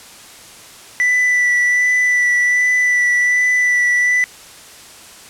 triangle tone with vibrato, 1975.5 Hz, B6, in tune, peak -10 dBFS, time 1-4.24 s, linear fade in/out 0 ms, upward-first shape sine, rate 1.3 Hz, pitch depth 15 cents each way, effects white hiss -39 dBFS RMS until 5.29 s + low-pass 10000 Hz 12 dB/octave

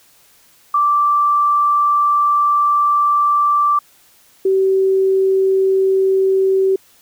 sine tone pair in turn, 1170 / 383.3 Hz, D6 / G4, -7 / -39 cents, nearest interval octave + perfect fifth, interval 1932 cents, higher first, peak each -11 dBFS, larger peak neither, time 0.74-3.79 / 4.45-6.76 s, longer first, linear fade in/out 5 ms, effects white hiss -51 dBFS RMS until 7.01 s

